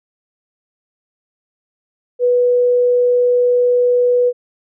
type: tone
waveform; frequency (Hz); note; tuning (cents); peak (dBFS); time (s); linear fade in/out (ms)
sine; 491; B4; -10; -10; 2.19-4.33; 50
effects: none